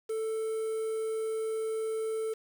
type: tone with quantisation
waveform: triangle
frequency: 441.7 Hz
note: A4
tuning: 7 cents sharp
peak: -28 dBFS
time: 0.09-2.34 s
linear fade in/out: 10 ms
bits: 8
effects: none